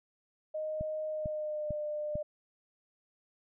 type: tone with pitch glide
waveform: sine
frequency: 620 to 600.6 Hz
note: D#5 to D5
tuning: -6 to +39 cents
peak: -33 dBFS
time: 0.54-2.23 s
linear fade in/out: 10 ms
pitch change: -55 cents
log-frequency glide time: 1.07-1.74 s
type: click train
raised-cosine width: 5 ms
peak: -26 dBFS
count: 4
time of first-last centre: 0.81-2.155 s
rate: 2.23 Hz
effects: none